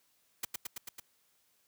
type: noise with echo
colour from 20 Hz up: white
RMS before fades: -35 dBFS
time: 0.43-0.45 s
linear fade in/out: 5 ms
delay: 110 ms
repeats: 5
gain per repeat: -2 dB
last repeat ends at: 1 s
effects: white hiss -72 dBFS RMS until 1.67 s + high-pass 60 Hz 12 dB/octave